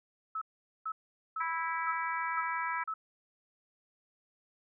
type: tone bursts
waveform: sine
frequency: 1300 Hz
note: E6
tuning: 24 cents flat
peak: -33 dBFS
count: 6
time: 0.35-2.94 s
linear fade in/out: 5 ms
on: 65 ms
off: 440 ms
type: harmonic tone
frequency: 328.3 Hz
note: E4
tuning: 7 cents flat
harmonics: 3 / 4 / 5 / 6 / 7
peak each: -35 / -37 / -39 / -41 / -42 dBFS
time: 1.4-2.84 s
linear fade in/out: 10 ms
effects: none